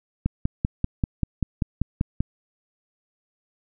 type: click train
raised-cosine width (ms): 5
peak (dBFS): -9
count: 11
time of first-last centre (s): 0.26-2.206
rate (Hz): 5.14
effects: none